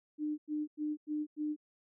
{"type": "tone bursts", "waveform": "sine", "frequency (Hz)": 301.6, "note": "D4", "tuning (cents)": 46, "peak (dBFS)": -32, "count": 5, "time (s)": [0.18, 1.564], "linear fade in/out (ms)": 50, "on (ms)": 200, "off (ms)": 96, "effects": []}